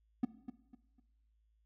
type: tone with echo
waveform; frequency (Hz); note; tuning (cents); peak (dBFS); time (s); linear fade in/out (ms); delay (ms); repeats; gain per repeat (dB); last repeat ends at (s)
triangle; 246.9; B3; 0; -25; 0.23-0.25; 5; 250; 3; -11; 1
effects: noise-tail reverb RT60 1.0 s tail -17 dB re dry + added 54 Hz sine -70 dBFS peak until 1.65 s